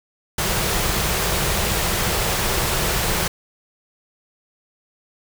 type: band-stop noise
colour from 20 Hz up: pink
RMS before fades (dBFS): -21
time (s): 0.38-3.28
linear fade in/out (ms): 5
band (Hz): 220 to 320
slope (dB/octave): 96
effects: none